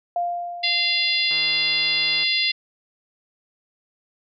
sine tone with exponential decay, 698.5 Hz, F5, in tune, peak -19 dBFS, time 0.16-1.64 s, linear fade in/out 2 ms, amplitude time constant 320 ms
harmonic tone, 691 Hz, F5, 19 cents flat, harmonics 3 / 4 / 5 / 6 / 7, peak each -25 / -25 / -25 / -25 / -25 dBFS, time 0.63-2.52 s, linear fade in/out 10 ms
click train, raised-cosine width 0.5 ms, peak -25 dBFS, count 147, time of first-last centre 1.31-2.234 s, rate 158 Hz
effects none

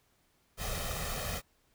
pink noise with comb filter, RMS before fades -36 dBFS, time 0.57-1.42 s, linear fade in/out 50 ms, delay 1.6 ms, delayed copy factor +0.7, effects pink hiss -71 dBFS RMS until 1.74 s

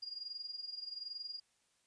sine tone with amplitude modulation, 4837 Hz, D#8, 50 cents flat, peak -39 dBFS, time 0.02-1.4 s, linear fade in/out 10 ms, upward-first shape sine, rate 21.2 Hz, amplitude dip 75%, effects white hiss -75 dBFS RMS until 1.86 s + resampled to 22050 Hz

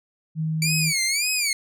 sine tone, 158.2 Hz, D#3, 29 cents sharp, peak -22 dBFS, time 0.35-0.93 s, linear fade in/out 50 ms
15% pulse tone with vibrato, 2300 Hz, D7, 37 cents flat, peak -14 dBFS, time 0.62-1.53 s, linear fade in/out 2 ms, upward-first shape sine, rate 1.8 Hz, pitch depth 170 cents each way
effects none

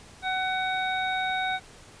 harmonic tone, 750 Hz, F#5, 23 cents sharp, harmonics 1 / 2 / 3 / 5, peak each -28 / -31 / -33 / -35 dBFS, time 0.22-1.6 s, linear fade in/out 50 ms, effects pink hiss -50 dBFS RMS until 2 s + resampled to 22050 Hz

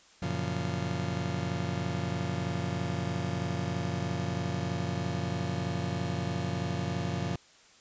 35% pulse chord, Gb major seventh, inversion none, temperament just, 92.5 / 115.62 / 138.75 / 173.43 Hz, Gb2 / Bb2 / Db3 / F3, 0 / -14 / +2 / -12 cents, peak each -35 / -36 / -34 / -33 dBFS, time 0.22-7.36 s, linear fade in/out 5 ms, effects white hiss -58 dBFS RMS until 7.8 s + resampled to 16000 Hz

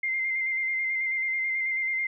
sine tone with vibrato, 2093 Hz, C7, in tune, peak -25 dBFS, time 0.03-2.07 s, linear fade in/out 5 ms, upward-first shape square, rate 9.2 Hz, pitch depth 19 cents each way, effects none

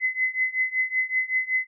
sine tone with tremolo, 2035 Hz, C7, 49 cents flat, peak -18 dBFS, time 0-1.67 s, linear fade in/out 50 ms, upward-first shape triangle, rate 5.3 Hz, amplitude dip 95%, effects none

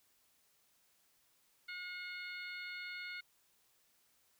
harmonic tone, 721 Hz, F#5, 45 cents flat, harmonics 2 / 3 / 4 / 5 / 6, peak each -48 / -45 / -56 / -56 / -52 dBFS, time 1.68-3.21 s, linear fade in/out 10 ms, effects white hiss -73 dBFS RMS until 4.39 s

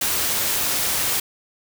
white noise, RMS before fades -22 dBFS, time 0.01-1.2 s, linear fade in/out 5 ms, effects none

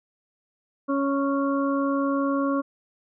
harmonic tone, 277.2 Hz, C#4, in tune, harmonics 1 / 2 / 4 / 5, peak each -23 / -28 / -29 / -36 dBFS, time 0.88-2.62 s, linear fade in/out 20 ms, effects none

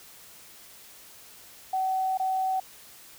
sine tone with dropouts, 757 Hz, F#5, 39 cents sharp, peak -24 dBFS, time 1.73-2.6 s, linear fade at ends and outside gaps 5 ms, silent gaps 2.175-2.197 s, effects white hiss -50 dBFS RMS until 3.18 s

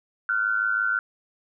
sine tone pair together, 1396 / 1502 Hz, F6 / F#6, -1 / +26 cents, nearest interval minor second, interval 127 cents, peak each -24 dBFS, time 0.29-0.99 s, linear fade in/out 2 ms, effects none

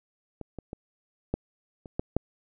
clicks, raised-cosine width 2 ms, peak -24 / -24 / -23 / -13 / -29 / -14 / -10 dBFS, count 7, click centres 0.413 / 0.587 / 0.731 / 1.34 / 1.858 / 1.995 / 2.166 s, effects none

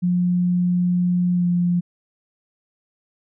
sine tone with pitch glide, 178 to 175.55 Hz, F3 to F3, +33 to +9 cents, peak -16 dBFS, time 0.02-1.81 s, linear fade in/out 20 ms, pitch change -24 cents, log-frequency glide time 1.34-1.46 s, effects none

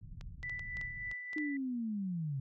pink low-pass noise, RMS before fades -48 dBFS, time 0.01-1.13 s, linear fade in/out 5 ms, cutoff 150 Hz, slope 24 dB/octave
clicks, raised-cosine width 0.2 ms, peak -33 dBFS, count 9, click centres 0.211 / 0.43 / 0.496 / 0.594 / 0.77 / 0.813 / 1.114 / 1.332 / 1.382 s
sine tone with tremolo, 1982 Hz, B6, 6 cents sharp, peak -37 dBFS, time 0.43-1.57 s, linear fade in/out 5 ms, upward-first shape sine, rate 3.4 Hz, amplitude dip 45%
sine linear sweep, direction down, 310 to 130 Hz, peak -34 dBFS, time 1.36-2.4 s, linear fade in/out 5 ms
effects none

